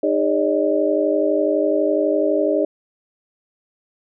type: tone cluster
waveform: sine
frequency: 308 / 406 / 565 / 617 Hz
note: D#4 / G#4 / C#5 / D#5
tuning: -17 / -39 / +33 / -15 cents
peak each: -21 dBFS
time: 0.03-2.65 s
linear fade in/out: 5 ms
effects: none